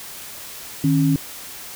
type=tone pair together; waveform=sine; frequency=155.3 / 274.3 Hz; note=D#3 / C#4; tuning=-3 / -18 cents; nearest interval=minor seventh; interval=985 cents; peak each=-17 dBFS; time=0.84-1.16 s; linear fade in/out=2 ms; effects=white hiss -36 dBFS RMS until 1.75 s